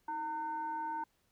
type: tone with frequency modulation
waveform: sine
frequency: 913 Hz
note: A#5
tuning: 36 cents flat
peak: -35 dBFS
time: 0.08-1.04 s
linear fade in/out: 5 ms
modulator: 594 Hz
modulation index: 0.45
effects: pink hiss -75 dBFS RMS until 1.31 s